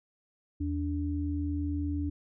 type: tone pair together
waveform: sine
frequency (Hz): 81.38 / 290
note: E2 / D4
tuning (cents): -22 / -22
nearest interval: octave + minor seventh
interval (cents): 2200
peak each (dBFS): -31 / -32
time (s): 0.6-2.1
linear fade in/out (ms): 10
effects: none